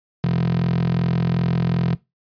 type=tone with high-pass filter; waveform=15% pulse; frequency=42.65 Hz; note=F1; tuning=40 cents flat; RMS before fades=-20 dBFS; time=0.24-1.95 s; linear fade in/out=0 ms; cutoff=150 Hz; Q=6.6; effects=noise-tail reverb RT60 0.2 s tail -20 dB re dry + resampled to 11025 Hz